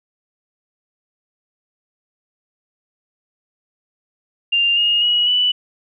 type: tone with pitch steps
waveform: sine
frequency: 2794 / 2851 / 2909 / 2969 Hz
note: F7 / F7 / F#7 / F#7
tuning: 0 / +35 / -30 / +5 cents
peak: -13 dBFS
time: 4.52-5.52 s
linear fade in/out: 10 ms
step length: 250 ms
effects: none